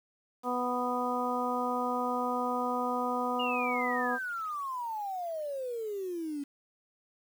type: harmonic tone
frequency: 247.4 Hz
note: B3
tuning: 3 cents sharp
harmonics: 1 / 2 / 3 / 4 / 5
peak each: -35 / -35 / -35 / -35 / -35 dBFS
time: 0.43-4.19 s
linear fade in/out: 50 ms
type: exponential sweep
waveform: sine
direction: down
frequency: 2887 to 277.2 Hz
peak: -33 dBFS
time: 3.39-6.44 s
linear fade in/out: 10 ms
effects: 9-bit